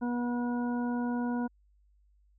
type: harmonic tone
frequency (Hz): 242.2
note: B3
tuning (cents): -34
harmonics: 1 / 2 / 3 / 4 / 6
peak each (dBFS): -29 / -41 / -42 / -41 / -45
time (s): 0.01-1.48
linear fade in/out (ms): 20
effects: added 50 Hz sine -62 dBFS peak until 2.38 s